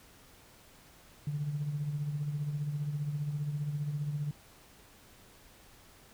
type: tone with tremolo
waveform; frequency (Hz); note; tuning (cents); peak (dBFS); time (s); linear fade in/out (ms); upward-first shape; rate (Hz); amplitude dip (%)
sine; 146.83; D3; 0; -28; 1.27-4.31; 2; triangle; 15; 65
effects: tanh soft clip ceiling -25 dBFS + pink hiss -58 dBFS RMS until 6.13 s